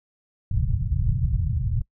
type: low-pass noise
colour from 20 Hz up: white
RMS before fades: -23 dBFS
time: 0.51-1.82 s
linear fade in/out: 5 ms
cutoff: 140 Hz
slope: 48 dB/octave
effects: noise-tail reverb RT60 0.1 s tail -24 dB re dry